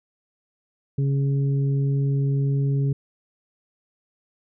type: harmonic tone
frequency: 138.59 Hz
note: C#3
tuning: in tune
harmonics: 1 / 2 / 3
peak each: -19 / -33 / -34 dBFS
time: 0.98-2.93 s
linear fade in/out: 5 ms
effects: none